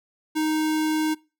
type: tone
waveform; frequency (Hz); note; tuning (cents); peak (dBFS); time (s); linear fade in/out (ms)
square; 311.1; D#4; 0; -22; 0.35-1.15; 20
effects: noise-tail reverb RT60 0.3 s tail -23 dB re dry